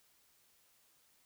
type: silence
effects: white hiss -70 dBFS RMS until 1.25 s